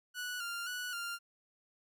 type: tone with vibrato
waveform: sawtooth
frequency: 1434 Hz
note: F6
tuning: 45 cents sharp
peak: -34 dBFS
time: 0.14-1.19 s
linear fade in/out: 50 ms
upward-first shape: square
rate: 1.9 Hz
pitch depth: 48 cents each way
effects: none